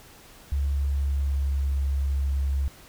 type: tone with pitch glide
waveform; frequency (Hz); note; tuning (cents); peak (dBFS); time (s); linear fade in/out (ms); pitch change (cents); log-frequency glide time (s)
sine; 70 to 68.84; C#2 to C#2; +18 to -11; -22; 0.52-2.68; 0; -29; 0.65-1.86
effects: pink hiss -50 dBFS RMS until 2.88 s